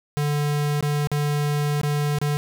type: tone with dropouts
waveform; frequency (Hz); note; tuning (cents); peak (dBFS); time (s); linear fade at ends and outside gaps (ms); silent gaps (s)
square; 146.83; D3; 0; -21; 0.17-2.37; 0; 0.808-0.826 / 1.072-1.116 / 1.814-1.833 / 2.186-2.215
effects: none